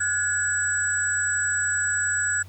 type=tone cluster; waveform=sine; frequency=1449 / 1682 / 7810 Hz; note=F#6 / G#6 / B8; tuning=-37 / +22 / -20 cents; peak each=-26 dBFS; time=0-2.43 s; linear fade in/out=10 ms; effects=added 94 Hz sine -41 dBFS peak until 2.48 s + pink hiss -54 dBFS RMS until 2.48 s